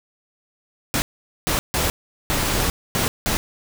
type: noise bursts at uneven times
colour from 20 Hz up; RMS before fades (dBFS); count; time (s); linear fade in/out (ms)
pink; -21; 6; 0.94-1.02 / 1.47-1.59 / 1.74-1.9 / 2.3-2.7 / 2.95-3.08 / 3.26-3.37; 0
effects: none